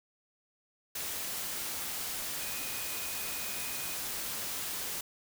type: tone in noise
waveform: sine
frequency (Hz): 2489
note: D#7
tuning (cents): 0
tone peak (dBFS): -46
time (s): 2.41-3.95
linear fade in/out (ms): 5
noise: white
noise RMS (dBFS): -37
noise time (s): 0.95-5.01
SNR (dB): -12
effects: none